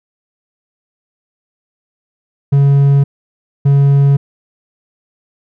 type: tone pair in turn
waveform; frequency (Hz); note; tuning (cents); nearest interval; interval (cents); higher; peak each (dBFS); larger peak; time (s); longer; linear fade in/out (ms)
triangle; 140 / 140; C#3 / C#3; +18 / +18; unison; 0; neither; -4; neither; 2.52-3.04 / 3.65-4.17; neither; 10
effects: none